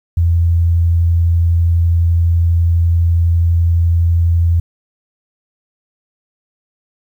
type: tone with vibrato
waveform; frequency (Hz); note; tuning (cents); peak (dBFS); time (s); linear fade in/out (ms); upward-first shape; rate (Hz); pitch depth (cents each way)
sine; 84.6; E2; +45; -9; 0.17-4.6; 5; triangle; 12; 9
effects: 8-bit